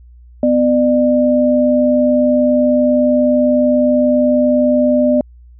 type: tone pair together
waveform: sine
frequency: 250.9 / 598.8 Hz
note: B3 / D5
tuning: +28 / +33 cents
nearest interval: octave + minor third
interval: 1505 cents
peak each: -12 dBFS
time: 0.43-5.21 s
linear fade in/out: 2 ms
effects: added 60 Hz sine -38 dBFS peak until 5.59 s